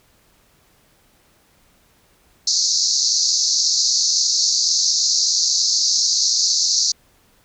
pink band-pass noise, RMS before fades -18 dBFS, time 2.47-6.92 s, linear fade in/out 5 ms, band 4200 to 6700 Hz, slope 96 dB/octave, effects pink hiss -57 dBFS RMS until 7.44 s

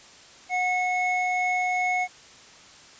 triangle tone pair together, 730.5 / 2189 Hz, F#5 / C#7, -22 / -22 cents, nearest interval octave + perfect fifth, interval 1900 cents, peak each -23 / -24 dBFS, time 0.49-2.08 s, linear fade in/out 50 ms, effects white hiss -49 dBFS RMS until 2.99 s + resampled to 16000 Hz

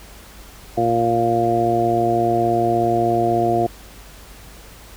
harmonic tone, 116.54 Hz, A#2, in tune, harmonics 1 / 2 / 3 / 4 / 5 / 6, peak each -26 / -26 / -20 / -26 / -28 / -18 dBFS, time 0.77-3.67 s, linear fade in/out 10 ms, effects added 50 Hz sine -43 dBFS peak until 4.96 s + pink hiss -43 dBFS RMS until 4.96 s

